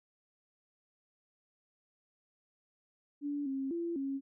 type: tone with pitch steps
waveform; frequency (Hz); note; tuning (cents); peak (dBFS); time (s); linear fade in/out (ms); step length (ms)
sine; 288.4 / 269.5 / 339.7 / 273.2; D4 / C#4 / F4 / C#4; -31 / -49 / -48 / -25; -33; 3.21-4.21; 50; 250
effects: none